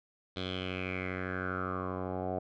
10% pulse tone with low-pass filter sweep, 92.5 Hz, F#2, in tune, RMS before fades -36 dBFS, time 0.36-2.39 s, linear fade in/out 5 ms, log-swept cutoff 3700 to 700 Hz, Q 6, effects none

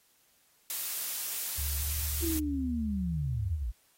blue noise, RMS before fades -34 dBFS, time 0.7-2.39 s, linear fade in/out 0 ms
sine tone with pitch glide, 71.4 to 73.96 Hz, D2 to D2, -48 to +13 cents, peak -34 dBFS, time 1.58-3.63 s, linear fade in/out 5 ms, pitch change +61 cents, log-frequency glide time 1.7-1.92 s
sine linear sweep, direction down, 340.3 to 48.18 Hz, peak -30 dBFS, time 2.22-3.72 s, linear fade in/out 20 ms
effects white hiss -67 dBFS RMS until 3.97 s + AAC 48 kbps

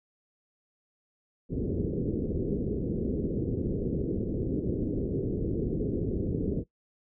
white low-pass noise, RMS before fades -30 dBFS, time 1.49-6.64 s, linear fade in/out 50 ms, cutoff 440 Hz, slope 48 dB/octave, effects noise-tail reverb RT60 0.1 s tail -17 dB re dry

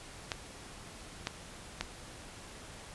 clicks, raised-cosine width 0.2 ms, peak -15 dBFS, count 3, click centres 0.318 / 1.271 / 1.81 s, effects pink hiss -49 dBFS RMS until 2.94 s + resampled to 24000 Hz

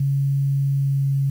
sine tone with pitch glide, 138.59 to 137.79 Hz, C#3 to C#3, 0 to -10 cents, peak -17 dBFS, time 0-1.3 s, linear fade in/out 5 ms, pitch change -10 cents, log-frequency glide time 0.65-1.08 s, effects 8-bit

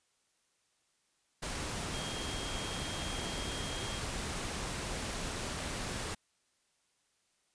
sine tone in noise, 3239 Hz, G#7, 44 cents flat, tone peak -44 dBFS, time 1.93-3.99 s, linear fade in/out 10 ms, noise pink, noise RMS -38 dBFS, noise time 1.42-6.15 s, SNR -9 dB, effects white hiss -75 dBFS RMS until 7.54 s + resampled to 22050 Hz

